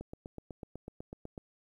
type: click train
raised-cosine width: 2 ms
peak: -29 dBFS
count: 12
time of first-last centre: 0.01-1.378 s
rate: 8.04 Hz
effects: 11-bit